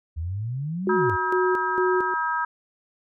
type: exponential two-way sweep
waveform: sine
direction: up then down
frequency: 76 to 218 to 82.2 Hz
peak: -26 dBFS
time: 0.16-1.17 s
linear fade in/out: 20 ms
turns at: 0.94 s
type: tone with tremolo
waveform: sine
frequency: 367.9 Hz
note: F#4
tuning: 10 cents flat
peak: -20 dBFS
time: 0.87-2.14 s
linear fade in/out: 2 ms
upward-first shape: square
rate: 2.2 Hz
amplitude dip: 70%
type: harmonic tone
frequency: 320 Hz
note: D#4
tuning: 49 cents sharp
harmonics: 3 / 4 / 5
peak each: -26 / -27 / -28 dBFS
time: 0.89-2.45 s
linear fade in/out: 5 ms
effects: none